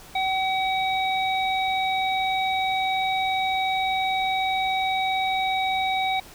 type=harmonic tone; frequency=760 Hz; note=F#5; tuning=46 cents sharp; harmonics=1 / 3 / 5; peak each=-23 / -28 / -30 dBFS; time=0.15-6.2 s; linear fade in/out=5 ms; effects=pink hiss -46 dBFS RMS until 6.34 s